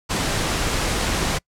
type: noise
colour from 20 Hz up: pink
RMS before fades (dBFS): -22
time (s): 0.09-1.39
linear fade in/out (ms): 20
effects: noise-tail reverb RT60 0.1 s tail -26 dB re dry + low-pass 9000 Hz 12 dB/octave